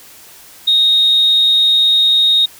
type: tone with amplitude modulation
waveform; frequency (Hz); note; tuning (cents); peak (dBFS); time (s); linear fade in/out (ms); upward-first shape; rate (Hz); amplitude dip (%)
sine; 3729; A#7; 0; -6; 0.67-2.46; 10; sine; 216; 30
effects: tanh soft clip ceiling -3 dBFS + white hiss -40 dBFS RMS until 2.59 s

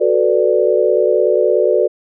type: chord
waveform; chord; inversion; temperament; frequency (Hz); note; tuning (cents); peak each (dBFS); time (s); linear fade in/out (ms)
sine; B minor seventh; second; equal with one note detuned; 370 / 440 / 496.7 / 587.3; F#4 / A4 / B4 / D5; 0 / 0 / +10 / 0; -16; 0-1.88; 20
effects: none

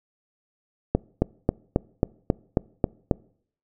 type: click train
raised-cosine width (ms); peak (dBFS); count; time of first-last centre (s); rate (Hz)
2; -5; 9; 0.95-3.112; 3.7
effects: noise-tail reverb RT60 0.6 s tail -25 dB re dry

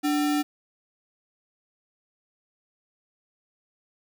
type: tone with sample-and-hold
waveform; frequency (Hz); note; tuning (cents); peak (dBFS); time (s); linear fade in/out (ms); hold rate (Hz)
sine; 293.7; D4; 0; -21; 0.03-0.43; 20; 1050
effects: none

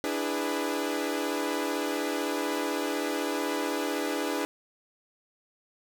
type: chord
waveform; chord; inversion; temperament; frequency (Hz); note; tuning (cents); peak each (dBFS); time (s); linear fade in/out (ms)
sawtooth; E dominant seventh; third; equal with one note detuned; 293.7 / 329.6 / 409.4 / 493.9; D4 / E4 / G#4 / B4; 0 / 0 / -25 / 0; -28 / -31 / -30 / -31; 0.04-4.45; 0
effects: none

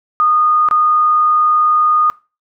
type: tone with dropouts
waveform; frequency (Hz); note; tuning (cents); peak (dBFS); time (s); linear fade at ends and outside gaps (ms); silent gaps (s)
sine; 1229; D#6; -22; -9; 0.2-2.1; 0; 0.687-0.711
effects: noise-tail reverb RT60 0.3 s tail -21 dB re dry

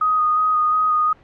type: tone with vibrato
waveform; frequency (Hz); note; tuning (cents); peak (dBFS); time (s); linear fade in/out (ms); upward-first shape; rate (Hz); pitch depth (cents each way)
sine; 1244.5; D#6; 0; -14; 0.01-1.13; 5; square; 2.8; 13
effects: pink hiss -50 dBFS RMS until 1.23 s + low-pass 2000 Hz 12 dB/octave

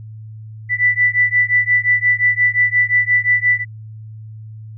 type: beating tone pair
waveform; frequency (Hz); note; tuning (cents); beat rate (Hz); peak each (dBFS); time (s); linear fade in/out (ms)
sine; 1975.5 / 1981.2; B6 / B6; 0 / +5; 5.7; -15; 0.69-3.65; 50
effects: added 109 Hz sine -31 dBFS peak until 4.77 s

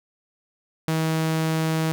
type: tone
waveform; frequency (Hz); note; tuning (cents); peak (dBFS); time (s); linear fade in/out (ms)
sawtooth; 160; D#3; +49; -17; 0.88-1.92; 0
effects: none

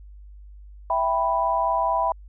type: chord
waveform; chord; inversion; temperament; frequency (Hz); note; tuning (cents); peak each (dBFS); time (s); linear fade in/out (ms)
sine; E minor; none; equal; 659.3 / 784 / 987.8; E5 / G5 / B5; 0 / 0 / 0; -25 / -26 / -22; 0.9-2.12; 2
effects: added 50 Hz sine -41 dBFS peak until 2.28 s

